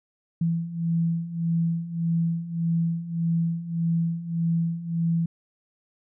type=beating tone pair; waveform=sine; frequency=165.8 / 167.5 Hz; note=E3 / E3; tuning=+10 / +28 cents; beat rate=1.7 Hz; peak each=-28 / -24 dBFS; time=0.41-5.26 s; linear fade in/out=5 ms; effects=none